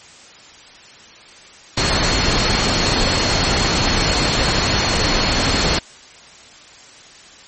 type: tone in noise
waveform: sine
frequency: 4309 Hz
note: C#8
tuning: 50 cents flat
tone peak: -23 dBFS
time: 1.77-5.79 s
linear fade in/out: 5 ms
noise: pink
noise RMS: -17 dBFS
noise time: 1.77-5.79 s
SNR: -9 dB
effects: white hiss -42 dBFS RMS until 7.47 s + MP3 32 kbps